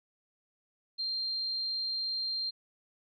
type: tone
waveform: sine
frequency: 4179 Hz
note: C8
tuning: 3 cents flat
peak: -31 dBFS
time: 0.98-2.51 s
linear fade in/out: 20 ms
effects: none